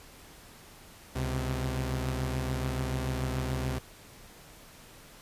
sawtooth tone pair together, 67.8 / 128.66 Hz, C#2 / C3, -38 / -29 cents, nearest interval major seventh, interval 1109 cents, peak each -29 / -28 dBFS, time 1.15-3.79 s, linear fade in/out 10 ms, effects pink hiss -52 dBFS RMS until 5.21 s + resampled to 32000 Hz

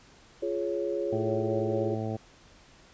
sine chord, Db major, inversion first, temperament just, 346.5 / 415.8 / 554.4 Hz, F4 / Ab4 / Db5, -14 / +2 / 0 cents, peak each -32 dBFS, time 0.42-1.95 s, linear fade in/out 10 ms
harmonic tone, 110 Hz, A2, in tune, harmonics 1 / 2 / 3 / 4 / 5 / 6 / 7, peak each -33 / -36 / -38 / -39 / -40 / -41 / -41 dBFS, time 1.12-2.17 s, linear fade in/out 10 ms
effects pink hiss -56 dBFS RMS until 2.93 s + resampled to 16000 Hz

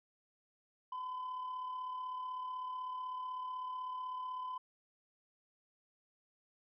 sine tone with amplitude modulation, 1013 Hz, B5, 44 cents sharp, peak -35 dBFS, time 0.92-4.58 s, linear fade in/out 5 ms, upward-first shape sine, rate 36 Hz, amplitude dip 45%, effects tanh soft clip ceiling -37 dBFS

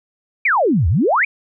sine exponential two-way sweep, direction down then up, 2487 to 73.42 to 2487 Hz, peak -12 dBFS, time 0.45-1.25 s, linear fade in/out 5 ms, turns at 0.88 s, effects none

